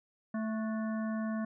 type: harmonic tone with a mistuned harmonic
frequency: 220 Hz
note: A3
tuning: in tune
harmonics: 1 / 3 / 5 / 7 / 8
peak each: -32 / -42 / -46 / -49 / -50 dBFS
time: 0.34-1.45 s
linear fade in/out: 5 ms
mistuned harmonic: 7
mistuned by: -76 cents
effects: none